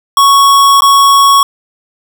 square tone with dropouts, 1110 Hz, C#6, 2 cents sharp, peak -4 dBFS, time 0.17-1.43 s, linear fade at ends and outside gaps 2 ms, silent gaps 0.807-0.82 s, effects none

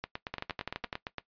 two click trains, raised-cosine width 0.3 ms, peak -18 / -19 dBFS, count 8 / 11, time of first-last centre 0.34-0.928 / 0.04-1.183 s, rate 11.9 / 8.75 Hz, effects noise-tail reverb RT60 0.1 s tail -17 dB re dry + resampled to 11025 Hz

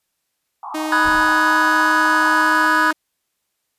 pink band-pass noise, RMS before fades -31 dBFS, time 0.63-2.67 s, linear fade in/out 2 ms, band 750 to 1200 Hz, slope 96 dB/octave
sawtooth tone, 311.1 Hz, D#4, in tune, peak -18 dBFS, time 0.74-2.93 s, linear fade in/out 10 ms
triangle chord, G# minor seventh, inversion first, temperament equal with one note detuned, 987.8 / 1244.5 / 1480 / 1674.7 Hz, B5 / D#6 / F#6 / G#6, 0 / 0 / 0 / +14 cents, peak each -17 / -17 / -17 / -18 dBFS, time 0.92-2.91 s, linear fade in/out 2 ms
brown noise with exponential decay, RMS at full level -28 dBFS, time 1.04-1.64 s, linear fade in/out 5 ms, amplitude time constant 130 ms
effects white hiss -73 dBFS RMS until 3.78 s + resampled to 32000 Hz

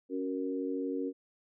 sine chord, F# major, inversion second, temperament equal, 277.2 / 370 / 466.2 Hz, C#4 / F#4 / A#4, 0 / 0 / 0 cents, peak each -34 / -38 / -37 dBFS, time 0.09-1.13 s, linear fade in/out 50 ms, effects none

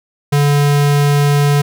square tone, 144.2 Hz, D3, 31 cents flat, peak -10 dBFS, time 0.32-1.62 s, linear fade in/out 10 ms, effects none

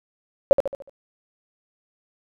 sine tone with echo, 554.4 Hz, C#5, in tune, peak -7 dBFS, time 0.51-0.53 s, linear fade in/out 0 ms, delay 73 ms, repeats 5, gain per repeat -7 dB, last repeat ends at 0.895 s, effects none

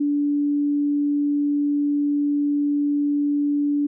sine tone, 289.7 Hz, D4, 24 cents flat, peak -18 dBFS, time 0-3.87 s, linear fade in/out 10 ms, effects none

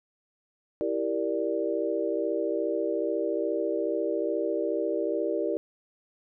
sine chord, E half-diminished seventh, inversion none, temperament equal, 329.6 / 392 / 466.2 / 587.3 Hz, E4 / G4 / Bb4 / D5, 0 / 0 / 0 / 0 cents, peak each -31 dBFS, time 0.81-5.57 s, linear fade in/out 0 ms, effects none

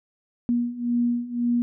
sine beating tone pair, 238.5 / 240.4 Hz, A#3 / B3, +40 / -46 cents, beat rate 1.9 Hz, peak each -26 / -23 dBFS, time 0.49-1.62 s, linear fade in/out 0 ms, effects none

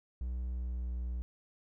triangle tone with pitch glide, 61.74 to 60.82 Hz, B1 to B1, 0 to -26 cents, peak -32 dBFS, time 0.21-1.22 s, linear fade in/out 0 ms, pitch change -26 cents, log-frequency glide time 0.52-0.94 s, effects none

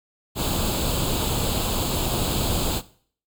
pink noise with comb filter, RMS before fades -24 dBFS, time 0.35-2.82 s, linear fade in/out 50 ms, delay 0.26 ms, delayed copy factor +0.75, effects noise-tail reverb RT60 0.5 s tail -17 dB re dry

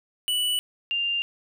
square / sine tone pair in turn, 2960 / 2794 Hz, F#7 / F7, 0 / 0 cents, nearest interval minor second, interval 100 cents, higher first, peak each -23 dBFS, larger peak neither, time 0.28-0.59 / 0.91-1.22 s, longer neither, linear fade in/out 0 ms, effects none

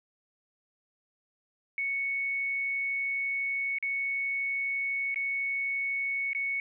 sine tone with dropouts, 2217 Hz, C#7, in tune, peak -28 dBFS, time 1.78-6.6 s, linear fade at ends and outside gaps 1 ms, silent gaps 3.785-3.826 / 5.144-5.159 / 6.332-6.349 s, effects none

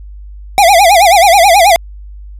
square tone with vibrato, 740 Hz, F#5, in tune, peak -4 dBFS, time 0.58-1.76 s, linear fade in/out 0 ms, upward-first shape sine, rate 9.3 Hz, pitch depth 200 cents each way, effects added 50 Hz sine -27 dBFS peak until 2.39 s + resampled to 32000 Hz

